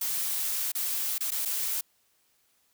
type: noise with dropouts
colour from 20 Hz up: blue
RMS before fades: -30 dBFS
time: 0.01-1.81 s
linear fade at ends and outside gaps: 5 ms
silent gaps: 0.719-0.75 / 1.182-1.206 / 1.307-1.317 / 1.452-1.456 s
effects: white hiss -69 dBFS RMS until 2.73 s